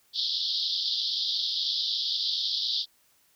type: band-pass noise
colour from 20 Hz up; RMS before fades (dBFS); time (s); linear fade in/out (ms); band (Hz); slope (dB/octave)
pink; -29; 0.13-2.86; 50; 3300 to 5100; 96
effects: white hiss -65 dBFS RMS until 3.35 s